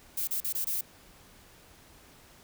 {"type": "noise with dropouts", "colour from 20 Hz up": "violet", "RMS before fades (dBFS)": -31, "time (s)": [0.17, 0.81], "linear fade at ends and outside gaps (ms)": 5, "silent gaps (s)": [[0.274, 0.308], [0.404, 0.444], [0.526, 0.549], [0.646, 0.669]], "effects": ["pink hiss -56 dBFS RMS until 2.43 s"]}